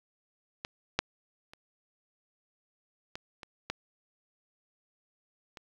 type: clicks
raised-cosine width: 0.2 ms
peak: -18 / -7 / -30 / -20 / -25 / -14 / -27 dBFS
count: 7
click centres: 0.649 / 0.99 / 1.535 / 3.155 / 3.432 / 3.7 / 5.572 s
effects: low-pass 5000 Hz 12 dB/octave + 8-bit